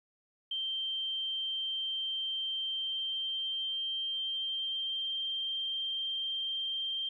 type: tone with pitch glide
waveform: sine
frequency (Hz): 3140 to 3162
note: G7 to G7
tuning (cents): +2 to +14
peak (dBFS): -32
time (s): 0.51-7.09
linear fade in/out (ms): 5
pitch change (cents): +12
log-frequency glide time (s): 2.71-5.42
effects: 12-bit